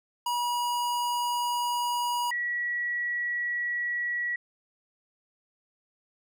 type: tone pair in turn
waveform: square / sine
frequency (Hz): 965 / 1930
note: B5 / B6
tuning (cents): -40 / -40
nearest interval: octave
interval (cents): 1200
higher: second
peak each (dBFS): -27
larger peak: neither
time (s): 0.26-2.31 / 2.31-4.36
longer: neither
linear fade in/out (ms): 5
effects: none